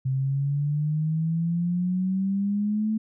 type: exponential sweep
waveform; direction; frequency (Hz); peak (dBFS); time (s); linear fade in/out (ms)
sine; up; 130.7 to 220; -22; 0.05-2.98; 10
effects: none